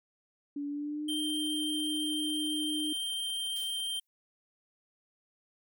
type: tone with pitch glide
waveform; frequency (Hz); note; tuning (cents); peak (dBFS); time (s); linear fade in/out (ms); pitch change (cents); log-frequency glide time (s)
sine; 287 to 304.1; D4 to D#4; -40 to -40; -33; 0.56-2.93; 5; +100; 0.67-1.11
type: tone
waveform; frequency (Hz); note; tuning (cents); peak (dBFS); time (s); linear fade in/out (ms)
square; 3153; G7; +9; -33; 1.08-4; 10
type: noise with exponential decay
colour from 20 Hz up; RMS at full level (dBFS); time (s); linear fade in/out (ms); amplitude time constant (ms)
blue; -46; 3.56-4.07; 0; 110
effects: none